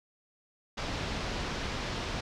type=low-pass noise; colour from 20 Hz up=pink; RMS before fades=-35 dBFS; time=0.77-2.21 s; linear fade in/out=10 ms; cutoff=5500 Hz; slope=24 dB/octave; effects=none